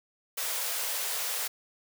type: high-pass noise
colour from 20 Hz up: white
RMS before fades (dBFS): -32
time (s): 0.37-1.48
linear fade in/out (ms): 10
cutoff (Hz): 430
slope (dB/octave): 96
effects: none